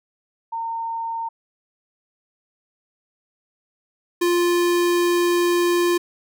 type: tone pair in turn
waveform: sine / square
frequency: 914 / 349.2 Hz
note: A#5 / F4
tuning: -34 / 0 cents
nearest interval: octave + perfect fourth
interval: 1666 cents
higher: first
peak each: -24 / -17 dBFS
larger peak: second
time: 0.52-1.29 / 4.21-5.98 s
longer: second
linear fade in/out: 10 ms
effects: none